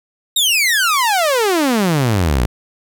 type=exponential sweep; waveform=sawtooth; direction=down; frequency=3824 to 55 Hz; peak=-9 dBFS; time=0.36-2.46 s; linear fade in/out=5 ms; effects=none